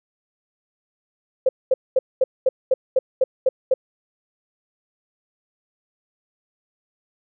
sine tone bursts, 520 Hz, C5, 11 cents flat, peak -12 dBFS, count 10, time 1.46-3.74 s, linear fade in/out 5 ms, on 30 ms, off 220 ms, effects none

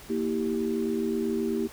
sine chord, E diminished, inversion second, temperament equal with one note detuned, 233.1 / 324.2 / 392 Hz, Bb3 / E4 / G4, 0 / -29 / 0 cents, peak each -29 / -31 / -29 dBFS, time 0.09-1.68 s, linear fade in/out 20 ms, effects pink hiss -47 dBFS RMS until 1.72 s

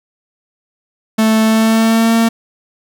45% pulse tone with pitch glide, 220 to 227.9 Hz, A3 to A#3, 0 to -39 cents, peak -9 dBFS, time 1.18-2.29 s, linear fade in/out 10 ms, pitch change +61 cents, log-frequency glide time 1.43-2.14 s, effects none

